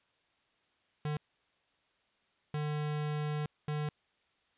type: tone bursts at uneven times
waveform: square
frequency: 150 Hz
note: D3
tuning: 37 cents sharp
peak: -33 dBFS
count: 3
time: 1.05-1.17 / 2.54-3.46 / 3.68-3.89 s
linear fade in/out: 2 ms
effects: white hiss -73 dBFS RMS until 4.57 s + resampled to 8000 Hz